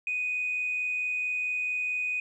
sine tone with amplitude modulation, 2489 Hz, D#7, in tune, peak -25 dBFS, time 0.07-2.2 s, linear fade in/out 2 ms, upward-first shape sine, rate 84.5 Hz, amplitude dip 30%, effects tanh soft clip ceiling -22 dBFS

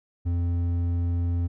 sine tone with hard clipping, 86.6 Hz, F2, 14 cents flat, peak -24 dBFS, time 0.25-1.48 s, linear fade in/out 20 ms, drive 6 dB, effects none

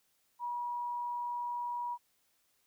sine tone, 964 Hz, B5, 42 cents flat, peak -34 dBFS, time 0.39-1.98 s, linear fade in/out 50 ms, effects white hiss -74 dBFS RMS until 2.66 s

